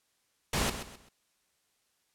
pink noise with echo, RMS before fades -29 dBFS, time 0.53-0.7 s, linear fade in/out 5 ms, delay 130 ms, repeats 3, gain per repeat -10 dB, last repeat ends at 1.09 s, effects white hiss -74 dBFS RMS until 2.14 s + low-pass 11000 Hz 12 dB/octave

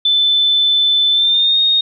sine tone with pitch glide, 3520 to 3710 Hz, A7 to A#7, 0 to -9 cents, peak -10 dBFS, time 0.05-1.81 s, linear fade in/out 5 ms, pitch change +91 cents, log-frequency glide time 1.12-1.59 s, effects none

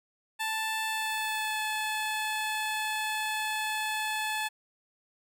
15% pulse tone with pitch glide, 880 to 863.4 Hz, A5 to A5, 0 to -33 cents, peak -23 dBFS, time 0.39-4.49 s, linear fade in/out 20 ms, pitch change -33 cents, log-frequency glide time 0.86-1.62 s, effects none

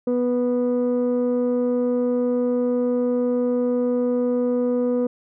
sine tone pair together, 246 / 492 Hz, B3 / B4, -7 / -7 cents, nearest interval octave, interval 1200 cents, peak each -19 dBFS, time 0.07-5.07 s, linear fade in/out 5 ms, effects tanh soft clip ceiling -15 dBFS

